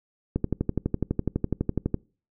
click train, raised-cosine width 3 ms, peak -11 dBFS, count 20, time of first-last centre 0.36-1.943 s, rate 12 Hz, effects noise-tail reverb RT60 0.4 s tail -25 dB re dry

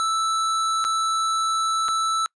square tone with dropouts, 1318.5 Hz, E6, in tune, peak -21 dBFS, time 0-2.26 s, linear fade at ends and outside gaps 0 ms, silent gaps 0.842-0.849 / 1.883-1.887 s, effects noise-tail reverb RT60 0.1 s tail -26 dB re dry + resampled to 22050 Hz

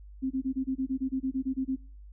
sine tone bursts, 263.5 Hz, C4, 12 cents sharp, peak -26 dBFS, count 14, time 0.22-1.763 s, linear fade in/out 20 ms, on 87 ms, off 25 ms, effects noise-tail reverb RT60 0.4 s tail -21 dB re dry + added 50 Hz sine -45 dBFS peak until 2.12 s

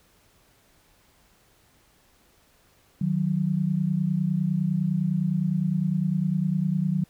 sine tone pair together, 155.14 / 185 Hz, D#3 / F#3, -5 / 0 cents, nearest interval minor third, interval 305 cents, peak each -25 / -24 dBFS, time 3.01-7.04 s, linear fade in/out 5 ms, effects pink hiss -61 dBFS RMS until 7.09 s

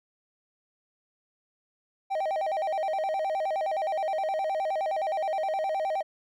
triangle tone with vibrato, 699 Hz, F5, 1 cent sharp, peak -24 dBFS, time 2.1-6.03 s, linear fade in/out 20 ms, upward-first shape square, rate 9.6 Hz, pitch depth 190 cents each way, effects none

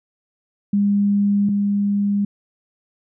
sine tone pair in turn, 202.4 / 202.4 Hz, G#3 / G#3, -44 / -44 cents, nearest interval unison, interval 0 cents, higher neither, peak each -14 / -16 dBFS, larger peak first, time 0.73-1.49 / 1.49-2.25 s, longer neither, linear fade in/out 5 ms, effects none

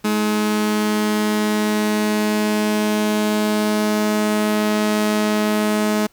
sawtooth tone pair together, 212.1 / 318.2 Hz, G#3 / D#4, +37 / +39 cents, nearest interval perfect fifth, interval 702 cents, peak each -13 / -23 dBFS, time 0.04-6.07 s, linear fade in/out 10 ms, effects pink hiss -56 dBFS RMS until 6.12 s

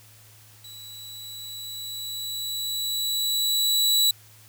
sawtooth tone with level ramp, 3931 Hz, B7, 9 cents flat, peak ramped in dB -38 to -14 dBFS, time 0.64-4.11 s, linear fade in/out 5 ms, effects added 108 Hz sine -53 dBFS peak until 4.48 s + white hiss -53 dBFS RMS until 4.48 s

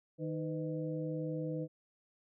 harmonic tone with a mistuned harmonic, 155.56 Hz, D#3, in tune, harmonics 1 / 2 / 3 / 4, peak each -38 / -40 / -40 / -50 dBFS, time 0.18-1.68 s, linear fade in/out 50 ms, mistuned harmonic 3, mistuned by +120 cents, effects none

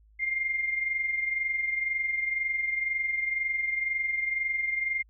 sine tone pair together, 2110 / 2132 Hz, C7 / C7, +14 / +32 cents, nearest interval unison, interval 18 cents, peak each -27 / -35 dBFS, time 0.19-5.03 s, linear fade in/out 20 ms, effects added 53 Hz sine -56 dBFS peak until 5.09 s

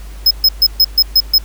square tone bursts, 5130 Hz, E8, 48 cents flat, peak -6 dBFS, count 7, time 0.26-1.383 s, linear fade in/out 5 ms, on 49 ms, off 130 ms, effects added 50 Hz sine -27 dBFS peak until 1.44 s + pink hiss -41 dBFS RMS until 1.44 s

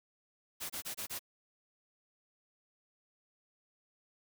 white noise bursts, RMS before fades -40 dBFS, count 5, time 0.6-1.194 s, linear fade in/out 20 ms, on 98 ms, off 26 ms, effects none

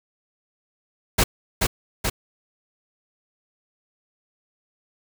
pink noise with echo, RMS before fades -17 dBFS, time 1.18-1.24 s, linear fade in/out 10 ms, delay 430 ms, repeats 2, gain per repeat -3 dB, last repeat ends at 2.1 s, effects none

